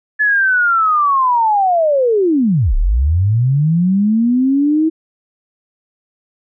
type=linear two-way sweep; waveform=sine; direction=down then up; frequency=1728 to 30.56 to 323.8 Hz; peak=-10 dBFS; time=0.19-4.9 s; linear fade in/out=20 ms; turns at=2.75 s; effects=none